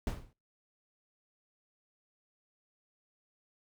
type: noise with exponential decay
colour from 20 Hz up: brown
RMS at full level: -29 dBFS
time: 0.07-0.33 s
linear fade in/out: 1 ms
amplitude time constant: 56 ms
effects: noise-tail reverb RT60 0.3 s tail -23 dB re dry